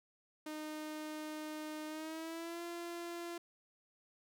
sawtooth tone with pitch glide, 307.3 to 342.9 Hz, D#4 to F4, -21 to -32 cents, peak -38 dBFS, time 0.46-3.38 s, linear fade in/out 5 ms, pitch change +189 cents, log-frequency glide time 1.87-2.62 s, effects none

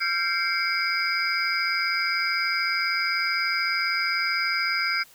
sine tone cluster, 1368 / 1573 / 2114 / 2287 / 4928 Hz, F6 / G6 / C7 / D7 / D#8, -36 / +6 / +17 / -47 / -17 cents, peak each -29 dBFS, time 0-5.04 s, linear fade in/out 20 ms, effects white hiss -53 dBFS RMS until 5.14 s

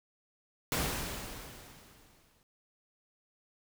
pink noise with exponential decay, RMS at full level -30 dBFS, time 0.72-2.43 s, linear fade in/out 1 ms, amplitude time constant 370 ms, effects none

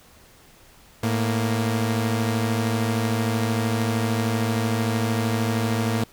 sawtooth tone pair together, 110 / 233.1 Hz, A2 / A#3, 0 / 0 cents, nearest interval octave + minor second, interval 1300 cents, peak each -19 / -21 dBFS, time 1.03-6.04 s, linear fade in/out 5 ms, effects pink hiss -52 dBFS RMS until 6.12 s

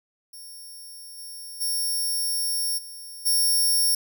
5% pulse tone with level steps, 5500 Hz, F8, 27 cents flat, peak -34 / -31 / -18 / -32 / -13 dBFS, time 0.33-3.95 s, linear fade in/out 5 ms, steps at 1.17 / 1.6 / 2.77 / 3.25 s, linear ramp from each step 20 ms, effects none

